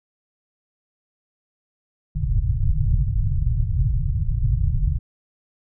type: low-pass noise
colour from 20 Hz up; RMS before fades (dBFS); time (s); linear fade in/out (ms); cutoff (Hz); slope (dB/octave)
pink; -20; 2.15-4.99; 10; 150; 96
effects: none